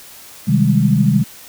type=chord; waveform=sine; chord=Ab major seventh; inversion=first; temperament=just; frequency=129.78 / 155.74 / 194.67 / 207.7 Hz; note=C3 / Eb3 / G3 / Ab3; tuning=-14 / +2 / -12 / 0 cents; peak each=-16 dBFS; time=0.47-1.24 s; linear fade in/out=20 ms; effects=white hiss -39 dBFS RMS until 1.48 s